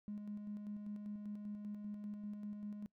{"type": "tone with tremolo", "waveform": "triangle", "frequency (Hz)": 207.7, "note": "G#3", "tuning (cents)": 0, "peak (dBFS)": -38, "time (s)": [0.08, 2.86], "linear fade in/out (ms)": 0, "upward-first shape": "square", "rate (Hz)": 5.1, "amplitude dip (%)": 45, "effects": ["noise-tail reverb RT60 0.1 s tail -25 dB re dry", "tanh soft clip ceiling -39 dBFS"]}